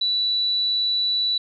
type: tone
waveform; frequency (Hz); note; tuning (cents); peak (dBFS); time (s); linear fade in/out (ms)
sine; 3951; B7; 0; -19; 0.01-1.38; 5
effects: none